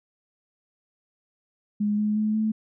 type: tone with pitch steps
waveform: sine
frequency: 208 / 211.1 / 214.3 / 217.6 Hz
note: G#3 / G#3 / A3 / A3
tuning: +3 / +29 / -45 / -19 cents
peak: -21 dBFS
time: 1.8-2.52 s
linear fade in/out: 10 ms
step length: 180 ms
effects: none